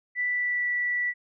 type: tone with pitch glide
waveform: sine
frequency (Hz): 1975.5 to 1958.5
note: B6 to B6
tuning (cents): 0 to -15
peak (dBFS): -24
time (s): 0.15-1.14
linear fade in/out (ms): 50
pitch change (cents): -15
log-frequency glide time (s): 0.27-0.68
effects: none